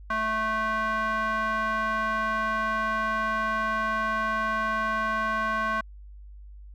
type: tone with band-pass filter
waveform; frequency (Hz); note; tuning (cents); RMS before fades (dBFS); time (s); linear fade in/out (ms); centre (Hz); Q
square; 218.8; A3; -9; -27; 0.1-5.81; 5; 1300; 6.1
effects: added 50 Hz sine -42 dBFS peak until 6.74 s